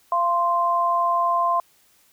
sine tone pair together, 688 / 1044 Hz, F5 / C6, -26 / -4 cents, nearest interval perfect fifth, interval 722 cents, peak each -23 / -19 dBFS, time 0.12-1.6 s, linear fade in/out 2 ms, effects white hiss -59 dBFS RMS until 2.12 s

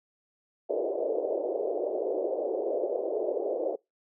white band-pass noise, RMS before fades -30 dBFS, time 0.69-3.76 s, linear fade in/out 10 ms, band 360 to 610 Hz, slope 48 dB/octave, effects noise-tail reverb RT60 0.2 s tail -25 dB re dry

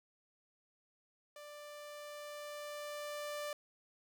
sawtooth tone with level ramp, 590 Hz, D5, 8 cents sharp, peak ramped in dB -46 to -35 dBFS, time 1.36-3.53 s, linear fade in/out 2 ms, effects none

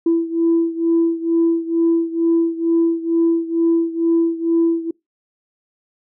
sine beating tone pair, 332.3 / 334.5 Hz, E4 / E4, +14 / +25 cents, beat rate 2.2 Hz, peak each -15 / -18 dBFS, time 0.06-4.91 s, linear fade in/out 5 ms, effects noise-tail reverb RT60 0.2 s tail -26 dB re dry + tanh soft clip ceiling -8 dBFS

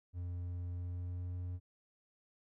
triangle tone with pitch glide, 88.3 to 89.43 Hz, F2 to F2, +20 to +42 cents, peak -36 dBFS, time 0.13-1.6 s, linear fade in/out 50 ms, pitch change +22 cents, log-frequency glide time 0.72-1.37 s, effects none

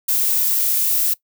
violet noise, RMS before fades -18 dBFS, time 0.08-1.14 s, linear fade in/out 10 ms, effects noise-tail reverb RT60 0.1 s tail -20 dB re dry

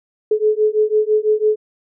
sine beating tone pair, 425.3 / 431.3 Hz, G#4 / A4, +41 / -35 cents, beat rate 6 Hz, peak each -16 dBFS, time 0.31-1.56 s, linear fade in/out 5 ms, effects none

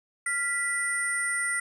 sine tone cluster, 1396 / 1968 / 8980 Hz, F6 / B6 / C#9, -1 / -7 / +21 cents, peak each -32 / -27 / -30 dBFS, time 0.26-1.6 s, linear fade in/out 5 ms, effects tanh soft clip ceiling -19 dBFS

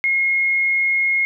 sine tone, 2154 Hz, C7, 50 cents sharp, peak -15 dBFS, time 0.04-1.25 s, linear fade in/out 0 ms, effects none

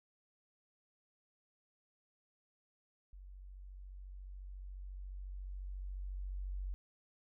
sine tone with level ramp, 47.08 Hz, F#1, 31 cents sharp, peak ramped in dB -50 to -37 dBFS, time 3.13-6.74 s, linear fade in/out 0 ms, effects none

